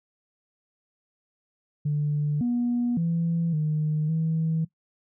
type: tone with pitch steps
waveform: sine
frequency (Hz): 147.9 / 241.3 / 167.3 / 153.2 / 161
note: D3 / B3 / E3 / D#3 / E3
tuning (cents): +13 / -40 / +26 / -27 / -41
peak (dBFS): -21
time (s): 1.85-4.65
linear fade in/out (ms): 10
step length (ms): 560
effects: noise-tail reverb RT60 0.1 s tail -19 dB re dry + tanh soft clip ceiling -18 dBFS